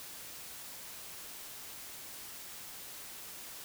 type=silence; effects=white hiss -47 dBFS RMS until 3.64 s